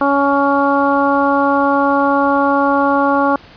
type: harmonic tone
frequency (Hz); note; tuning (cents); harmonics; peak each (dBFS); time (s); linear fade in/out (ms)
280; C#4; +18; 1 / 2 / 3 / 4 / 5; -16 / -17 / -17 / -17 / -21; 0.01-3.36; 2
effects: pink hiss -41 dBFS RMS until 3.56 s + resampled to 11025 Hz